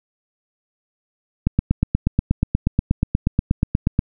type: click train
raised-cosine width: 5 ms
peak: -3 dBFS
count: 22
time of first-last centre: 1.47-3.991 s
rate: 8.33 Hz
effects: none